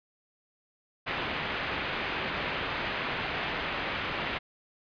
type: low-pass noise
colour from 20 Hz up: white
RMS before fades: -33 dBFS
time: 1.06-4.39 s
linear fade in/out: 20 ms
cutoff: 2900 Hz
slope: 24 dB/octave
effects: resampled to 11025 Hz